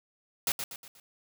white noise with echo, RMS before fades -28 dBFS, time 0.47-0.52 s, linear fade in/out 2 ms, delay 120 ms, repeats 4, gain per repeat -7 dB, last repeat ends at 1 s, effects none

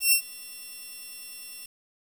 5% pulse tone with ADSR envelope, 2710 Hz, E7, 47 cents sharp, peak -7 dBFS, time 0-1.66 s, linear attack 120 ms, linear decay 91 ms, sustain -24 dB, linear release 5 ms, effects 8-bit

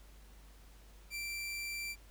sawtooth tone, 2349 Hz, D7, in tune, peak -35 dBFS, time 1.1-1.96 s, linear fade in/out 50 ms, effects added 50 Hz sine -55 dBFS peak until 2.1 s + pink hiss -63 dBFS RMS until 2.1 s

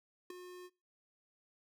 square tone with ADSR envelope, 360 Hz, F#4, 47 cents flat, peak -40 dBFS, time 0.3-0.7 s, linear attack 4 ms, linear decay 7 ms, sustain -9 dB, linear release 47 ms, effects noise-tail reverb RT60 0.3 s tail -24 dB re dry

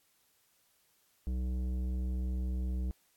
triangle tone with tanh clipping, 62.8 Hz, B1, 30 cents sharp, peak -33 dBFS, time 1.27-2.91 s, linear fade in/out 0 ms, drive 16 dB, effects white hiss -71 dBFS RMS until 3.16 s + AAC 64 kbps

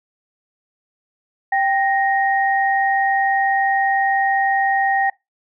sine tone pair together, 784 / 1865.9 Hz, G5 / A#6, 0 / +1 cents, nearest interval octave + minor third, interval 1501 cents, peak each -16 / -20 dBFS, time 1.52-5.1 s, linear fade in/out 5 ms, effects noise-tail reverb RT60 0.2 s tail -22 dB re dry

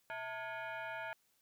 sine tone with frequency modulation, 122.1 Hz, B2, 19 cents flat, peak -40 dBFS, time 0.1-1.13 s, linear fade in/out 0 ms, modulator 775 Hz, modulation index 2.5, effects white hiss -75 dBFS RMS until 1.41 s

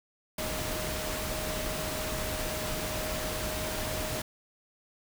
sine tone in noise, 622.3 Hz, D#5, in tune, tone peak -38 dBFS, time 0.38-4.22 s, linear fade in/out 5 ms, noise pink, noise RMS -34 dBFS, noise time 0.38-4.22 s, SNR -7 dB, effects none

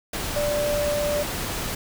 sine tone in noise, 587.3 Hz, D5, in tune, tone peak -22 dBFS, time 0.36-1.23 s, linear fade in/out 5 ms, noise pink, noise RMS -29 dBFS, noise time 0.13-1.75 s, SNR +4 dB, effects none

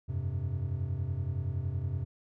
triangle chord, F suspended second, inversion none, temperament equal, 87.31 / 98 / 130.81 Hz, F2 / G2 / C3, 0 / 0 / 0 cents, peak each -33 dBFS, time 0.08-2.05 s, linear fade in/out 20 ms, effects none

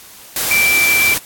sine tone in noise, 2339 Hz, D7, 8 cents flat, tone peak -11 dBFS, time 0.51-1.14 s, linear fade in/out 2 ms, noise white, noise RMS -18 dBFS, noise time 0.36-1.18 s, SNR +4 dB, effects white hiss -39 dBFS RMS until 1.25 s + AAC 64 kbps

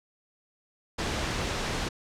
pink noise, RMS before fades -30 dBFS, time 0.98-1.89 s, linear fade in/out 10 ms, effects low-pass 6000 Hz 12 dB/octave

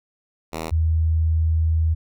5% pulse / sine tone pair in turn, 80.4 / 80.4 Hz, E2 / E2, -43 / -43 cents, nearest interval unison, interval 0 cents, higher neither, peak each -16 dBFS, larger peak neither, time 0.52-0.71 / 0.71-1.95 s, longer second, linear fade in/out 20 ms, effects none

